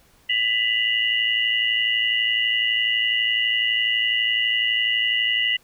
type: tone cluster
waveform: sine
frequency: 1986 / 2809 / 2921 Hz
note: B6 / F7 / F#7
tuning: +9 / +9 / -23 cents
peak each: -23 dBFS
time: 0.29-5.57 s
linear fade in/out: 10 ms
effects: pink hiss -57 dBFS RMS until 5.63 s